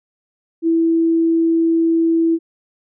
sine tone, 329.6 Hz, E4, in tune, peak -12 dBFS, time 0.62-2.39 s, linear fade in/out 50 ms, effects none

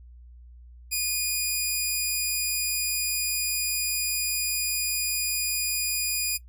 10% pulse tone, 2455 Hz, D#7, 24 cents flat, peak -16 dBFS, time 0.91-6.38 s, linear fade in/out 20 ms, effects noise-tail reverb RT60 0.1 s tail -19 dB re dry + added 60 Hz sine -45 dBFS peak until 6.48 s

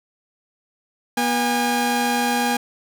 sawtooth tone pair together, 242 / 814 Hz, B3 / G#5, -35 / -35 cents, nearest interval octave + major sixth, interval 2100 cents, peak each -18 / -17 dBFS, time 1.17-2.57 s, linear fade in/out 5 ms, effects none

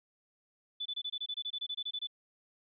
sine tone bursts, 3486 Hz, A7, 17 cents flat, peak -34 dBFS, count 16, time 0.8-2.072 s, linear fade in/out 10 ms, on 57 ms, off 24 ms, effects none

